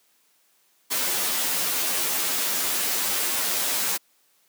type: noise with comb filter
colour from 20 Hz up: white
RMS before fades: -25 dBFS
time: 0.9-3.98 s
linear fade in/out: 20 ms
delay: 11 ms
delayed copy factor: +1
effects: white hiss -64 dBFS RMS until 4.48 s + high-pass 200 Hz 12 dB/octave